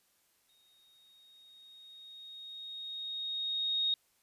sine tone with exponential growth, 3733 Hz, A#7, 2 cents sharp, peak -27 dBFS, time 0.49-3.94 s, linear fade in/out 2 ms, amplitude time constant 750 ms, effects white hiss -72 dBFS RMS until 4.22 s + resampled to 32000 Hz

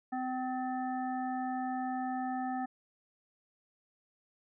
harmonic tone with a mistuned harmonic, 256.2 Hz, C4, 36 cents flat, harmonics 1 / 3 / 5 / 7, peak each -36 / -35 / -47 / -47 dBFS, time 0.12-2.66 s, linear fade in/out 10 ms, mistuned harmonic 7, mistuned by -18 cents, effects none

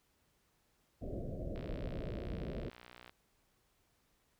pink low-pass noise, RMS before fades -41 dBFS, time 1.01-2.7 s, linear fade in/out 10 ms, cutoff 670 Hz, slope 96 dB/octave
click train, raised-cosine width 0.3 ms, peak -36 dBFS, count 94, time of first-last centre 1.56-3.095 s, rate 60.6 Hz
effects pink hiss -75 dBFS RMS until 4.39 s

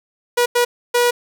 sawtooth tone bursts at uneven times, 483.8 Hz, B4, 36 cents flat, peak -9 dBFS, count 3, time 0.37-0.46 / 0.55-0.65 / 0.94-1.11 s, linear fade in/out 10 ms, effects none

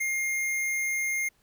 square tone, 2124 Hz, C7, 25 cents sharp, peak -27 dBFS, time 0-1.29 s, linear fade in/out 10 ms, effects pink hiss -67 dBFS RMS until 1.42 s

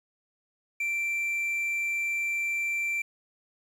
triangle tone with quantisation, 2349 Hz, D7, in tune, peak -25 dBFS, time 0.8-3.02 s, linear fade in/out 5 ms, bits 9, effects none

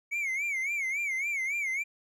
triangle tone with vibrato, 2217 Hz, C#7, in tune, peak -27 dBFS, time 0.11-1.84 s, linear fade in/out 20 ms, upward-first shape sine, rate 3.6 Hz, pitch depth 130 cents each way, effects none

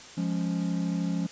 triangle chord, Db major, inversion first, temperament equal, 174.61 / 207.7 / 277.2 Hz, F3 / Ab3 / Db4, 0 / 0 / 0 cents, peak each -26 / -31 / -31 dBFS, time 0.17-1.27 s, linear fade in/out 10 ms, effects white hiss -46 dBFS RMS until 1.31 s + resampled to 16000 Hz

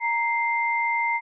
sine tone pair together, 932.3 / 2093 Hz, A#5 / C7, 0 / 0 cents, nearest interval octave + major second, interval 1400 cents, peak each -24 dBFS, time 0-1.21 s, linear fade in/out 50 ms, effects none

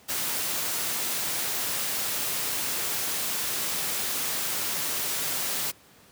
white noise, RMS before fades -29 dBFS, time 0.08-5.72 s, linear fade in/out 20 ms, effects pink hiss -55 dBFS RMS until 6.11 s + high-pass 100 Hz 12 dB/octave

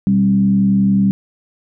sine tone with frequency modulation, 196 Hz, G3, in tune, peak -10 dBFS, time 0.07-1.11 s, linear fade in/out 0 ms, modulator 71.1 Hz, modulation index 0.52, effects none

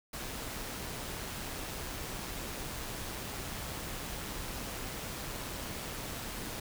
pink noise with amplitude modulation, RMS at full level -39 dBFS, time 0.13-6.6 s, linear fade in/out 5 ms, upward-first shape sine, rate 131 Hz, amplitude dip 25%, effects none

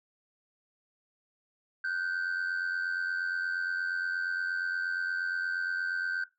sine tone pair together, 1459 / 1547.5 Hz, F#6 / G6, -25 / -23 cents, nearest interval minor second, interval 102 cents, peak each -33 / -29 dBFS, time 1.84-6.24 s, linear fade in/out 5 ms, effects noise-tail reverb RT60 0.2 s tail -18 dB re dry + tanh soft clip ceiling -27 dBFS

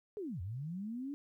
sine linear two-way sweep, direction down then up, 440 to 82.41 to 292.7 Hz, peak -38 dBFS, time 0.17-1.14 s, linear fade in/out 0 ms, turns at 0.41 s, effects 13-bit

